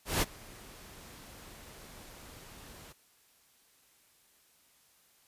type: noise with ADSR envelope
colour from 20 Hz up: pink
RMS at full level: -27 dBFS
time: 0.05-2.93 s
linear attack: 170 ms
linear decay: 27 ms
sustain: -24 dB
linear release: 14 ms
effects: white hiss -66 dBFS RMS until 5.27 s + resampled to 32000 Hz